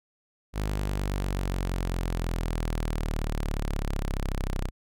sawtooth exponential sweep, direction down, 51.91 to 31.68 Hz, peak -23 dBFS, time 0.53-4.71 s, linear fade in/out 50 ms, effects none

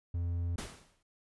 triangle tone, 86.2 Hz, F2, 22 cents flat, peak -29 dBFS, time 0.14-0.56 s, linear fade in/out 5 ms
pink noise with exponential decay, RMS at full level -38 dBFS, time 0.58-1.03 s, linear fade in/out 5 ms, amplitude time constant 96 ms
effects resampled to 24000 Hz

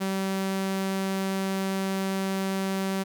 sawtooth tone, 192.5 Hz, G3, 31 cents flat, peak -22 dBFS, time 0-3.04 s, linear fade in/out 20 ms, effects none

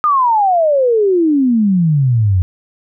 sine exponential sweep, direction down, 1244.5 to 87.6 Hz, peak -9 dBFS, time 0.04-2.42 s, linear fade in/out 0 ms, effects none

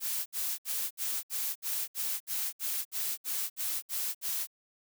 blue noise bursts, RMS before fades -33 dBFS, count 14, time 0-4.472 s, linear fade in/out 50 ms, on 260 ms, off 64 ms, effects none

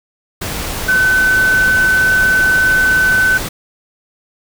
sine tone in noise, 1516 Hz, F#6, 42 cents sharp, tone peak -9 dBFS, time 0.88-3.38 s, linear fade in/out 10 ms, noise pink, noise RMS -22 dBFS, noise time 0.41-3.49 s, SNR +10 dB, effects none

